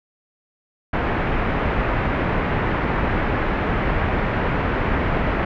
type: low-pass noise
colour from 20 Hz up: pink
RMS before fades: -21 dBFS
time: 0.93-5.45 s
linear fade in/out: 5 ms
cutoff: 2200 Hz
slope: 24 dB/octave
effects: none

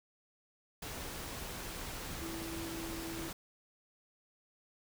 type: tone in noise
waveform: sine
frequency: 330 Hz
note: E4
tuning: 2 cents sharp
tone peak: -42 dBFS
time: 2.21-3.29 s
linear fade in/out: 5 ms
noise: pink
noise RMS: -43 dBFS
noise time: 0.82-3.33 s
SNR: -2 dB
effects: none

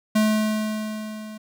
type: tone with level ramp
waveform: square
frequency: 215.4 Hz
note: A3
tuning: 37 cents flat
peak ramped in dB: -16 to -36 dBFS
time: 0.15-1.38 s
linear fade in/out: 10 ms
effects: none

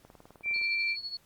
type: click train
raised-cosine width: 1 ms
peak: -37 dBFS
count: 12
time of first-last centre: 0.05-0.614 s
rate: 19.5 Hz
type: tone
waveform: sine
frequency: 2349 Hz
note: D7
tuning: in tune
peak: -27 dBFS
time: 0.43-0.97 s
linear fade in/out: 50 ms
type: tone with tremolo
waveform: sine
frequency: 4379 Hz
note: C#8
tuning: 22 cents flat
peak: -32 dBFS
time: 0.54-1.17 s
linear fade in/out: 2 ms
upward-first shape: triangle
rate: 12 Hz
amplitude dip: 80%
effects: pink hiss -64 dBFS RMS until 1.25 s + Opus 48 kbps

